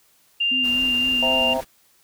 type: tone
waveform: sine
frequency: 2794 Hz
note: F7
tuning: in tune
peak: -18 dBFS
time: 0.4-1.54 s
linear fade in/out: 10 ms
type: tone with vibrato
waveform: sine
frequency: 252.2 Hz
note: B3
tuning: 36 cents sharp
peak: -28 dBFS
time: 0.51-1.58 s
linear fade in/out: 10 ms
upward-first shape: sine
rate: 3.9 Hz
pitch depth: 48 cents each way
type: noise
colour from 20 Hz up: pink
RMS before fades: -38 dBFS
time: 0.63-1.65 s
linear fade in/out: 20 ms
type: chord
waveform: sine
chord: C dominant seventh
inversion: none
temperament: equal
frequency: 523.3 / 659.3 / 784 / 932.3 Hz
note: C5 / E5 / G5 / Bb5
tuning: 0 / 0 / 0 / 0 cents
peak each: -26 / -25 / -30 / -29 dBFS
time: 1.22-1.61 s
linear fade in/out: 10 ms
effects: white hiss -59 dBFS RMS until 2.03 s